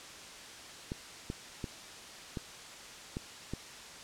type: clicks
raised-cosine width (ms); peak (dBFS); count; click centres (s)
3; -23; 6; 0.919 / 1.301 / 1.642 / 2.372 / 3.169 / 3.536
effects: white hiss -48 dBFS RMS until 4.03 s + low-pass 7000 Hz 12 dB/octave